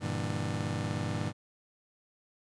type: chord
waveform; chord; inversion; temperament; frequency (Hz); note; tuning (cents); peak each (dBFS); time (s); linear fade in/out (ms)
30% pulse; E half-diminished seventh; first; just; 98.89 / 118.67 / 148.33 / 164.81; G2 / Bb2 / D3 / E3; +16 / +31 / +18 / 0; -33 / -34 / -35 / -37; 0-1.33; 50
effects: resampled to 22050 Hz